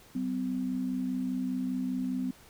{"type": "tone pair together", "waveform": "sine", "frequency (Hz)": [190, 255], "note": ["F#3", "C4"], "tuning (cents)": [46, -44], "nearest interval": "perfect fourth", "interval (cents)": 510, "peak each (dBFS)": [-35, -30], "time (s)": [0.15, 2.31], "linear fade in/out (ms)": 5, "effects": ["pink hiss -56 dBFS RMS until 2.49 s"]}